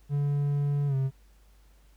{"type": "tone with pitch glide", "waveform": "triangle", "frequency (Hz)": [143.5, 133.89], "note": ["D3", "C3"], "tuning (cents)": [-40, 40], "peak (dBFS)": -22, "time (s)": [0.09, 1.11], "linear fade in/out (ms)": 50, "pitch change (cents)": -120, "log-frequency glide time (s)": [0.87, 0.95], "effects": ["added 50 Hz sine -55 dBFS peak until 1.96 s", "pink hiss -66 dBFS RMS until 1.96 s"]}